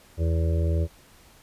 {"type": "harmonic tone", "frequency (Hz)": 82.1, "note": "E2", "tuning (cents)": -6, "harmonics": [1, 2, 4, 5, 6, 7], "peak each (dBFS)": [-21, -32, -35, -36, -39, -36], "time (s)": [0.17, 0.88], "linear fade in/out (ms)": 50, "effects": ["pink hiss -54 dBFS RMS until 1.42 s", "resampled to 32000 Hz"]}